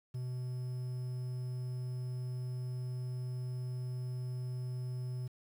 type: tone with quantisation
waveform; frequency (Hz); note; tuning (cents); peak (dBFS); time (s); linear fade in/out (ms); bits
triangle; 125.7; B2; +31; -34; 0.14-5.28; 10; 10
effects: none